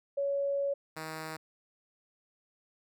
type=tone pair in turn; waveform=sine / 5% pulse; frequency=560 / 158.28 Hz; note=C#5 / D#3; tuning=+18 / +30 cents; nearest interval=octave + minor seventh; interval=2188 cents; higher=first; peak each=-28 / -27 dBFS; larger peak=second; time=0.17-0.74 / 0.96-1.37 s; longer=first; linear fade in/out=10 ms; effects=none